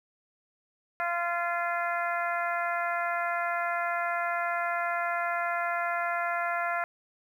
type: harmonic tone with a mistuned harmonic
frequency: 345 Hz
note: F4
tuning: 21 cents flat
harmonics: 2 / 3 / 4 / 5 / 6 / 7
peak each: -31 / -36 / -32 / -36 / -37 / -44 dBFS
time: 1-6.84 s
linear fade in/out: 0 ms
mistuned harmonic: 7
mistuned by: +34 cents
effects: 10-bit